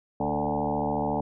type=tone with frequency modulation; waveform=sine; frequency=514 Hz; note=C5; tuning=31 cents flat; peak=-24 dBFS; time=0.2-1.21 s; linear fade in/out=5 ms; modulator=74.1 Hz; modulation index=5.1; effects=none